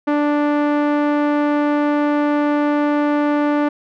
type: tone with low-pass filter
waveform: sawtooth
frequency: 293.7 Hz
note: D4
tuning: in tune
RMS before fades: -17 dBFS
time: 0.07-3.69 s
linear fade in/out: 10 ms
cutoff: 1500 Hz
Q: 0.83
effects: none